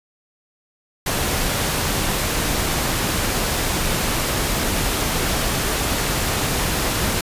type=noise; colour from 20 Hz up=pink; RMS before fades=-21 dBFS; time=1.06-7.21 s; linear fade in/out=5 ms; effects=resampled to 32000 Hz